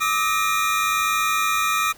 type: tone cluster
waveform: square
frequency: 1187 / 1288 / 1862 / 2414 Hz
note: D6 / E6 / A#6 / D7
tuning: +18 / -41 / -2 / +47 cents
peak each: -26 / -23 / -32 / -25 dBFS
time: 0-1.93 s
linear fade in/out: 20 ms
effects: pink hiss -47 dBFS RMS until 1.97 s